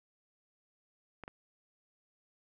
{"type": "clicks", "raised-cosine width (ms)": 0.5, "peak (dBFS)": -29, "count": 2, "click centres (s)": [1.237, 1.279], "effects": []}